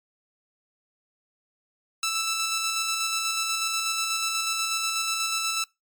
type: tone with tremolo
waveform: 10% pulse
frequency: 1322 Hz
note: E6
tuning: 5 cents sharp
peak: -16 dBFS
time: 2.03-5.64 s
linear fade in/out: 2 ms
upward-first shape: square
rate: 8.2 Hz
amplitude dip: 25%
effects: noise-tail reverb RT60 0.2 s tail -23 dB re dry + MP3 96 kbps